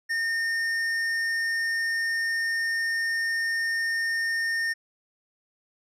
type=tone with tanh clipping; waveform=triangle; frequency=1826 Hz; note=A#6; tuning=36 cents flat; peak=-26 dBFS; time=0.09-4.74 s; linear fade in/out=20 ms; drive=14 dB; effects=none